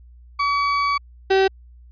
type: tone pair in turn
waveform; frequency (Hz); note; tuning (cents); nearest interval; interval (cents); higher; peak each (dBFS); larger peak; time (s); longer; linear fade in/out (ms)
35% pulse; 1138 / 384.7; C#6 / G4; +45 / -33; octave + perfect fifth; 1878; first; -16 / -12; second; 0.39-0.98 / 1.3-1.48; first; 10
effects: added 60 Hz sine -43 dBFS peak until 1.91 s + resampled to 11025 Hz